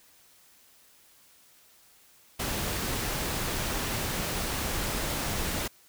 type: noise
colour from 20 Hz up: pink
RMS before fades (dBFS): -31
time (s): 2.39-5.68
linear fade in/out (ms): 10
effects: white hiss -59 dBFS RMS until 5.88 s